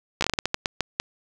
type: slowing click train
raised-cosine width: 0.2 ms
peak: -5 dBFS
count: 12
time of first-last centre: 0.21-1 s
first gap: 14 ms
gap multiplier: 1.3
effects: none